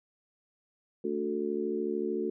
harmonic tone with a mistuned harmonic, 73.42 Hz, D2, in tune, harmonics 3 / 4 / 5 / 6, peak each -36 / -37 / -32 / -35 dBFS, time 1.04-2.3 s, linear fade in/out 5 ms, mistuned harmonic 3, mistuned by +17 cents, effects none

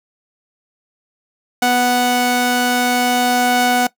sawtooth tone pair together, 246.5 / 740 Hz, B3 / F#5, -3 / 0 cents, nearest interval octave + perfect fifth, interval 1903 cents, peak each -14 / -11 dBFS, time 1.62-3.87 s, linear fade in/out 5 ms, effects noise-tail reverb RT60 0.1 s tail -19 dB re dry

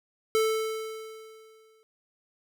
square tone with exponential decay, 440 Hz, A4, in tune, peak -21 dBFS, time 0.35-1.83 s, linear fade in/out 0 ms, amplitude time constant 320 ms, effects none

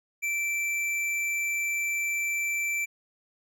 sine tone with hard clipping, 2337 Hz, D7, 9 cents flat, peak -28 dBFS, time 0.22-2.86 s, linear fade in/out 20 ms, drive 11 dB, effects none

